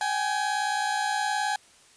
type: tone pair together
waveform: 30% pulse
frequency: 776 / 835 Hz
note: G5 / G#5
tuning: -18 / +9 cents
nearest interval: minor second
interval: 127 cents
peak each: -27 / -24 dBFS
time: 0.01-1.56 s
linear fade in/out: 2 ms
effects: white hiss -56 dBFS RMS until 1.96 s + resampled to 22050 Hz